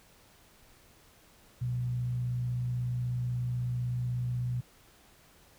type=tone with frequency modulation; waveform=sine; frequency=123 Hz; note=B2; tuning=7 cents flat; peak=-29 dBFS; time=1.61-4.61 s; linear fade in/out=10 ms; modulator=56.2 Hz; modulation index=0.24; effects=pink hiss -60 dBFS RMS until 5.58 s